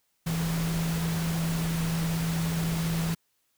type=tone in noise; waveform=sine; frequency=164.81 Hz; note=E3; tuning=in tune; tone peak=-26 dBFS; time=0.26-3.15 s; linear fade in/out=10 ms; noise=pink; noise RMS=-35 dBFS; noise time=0.26-3.15 s; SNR=+6 dB; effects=white hiss -73 dBFS RMS until 3.57 s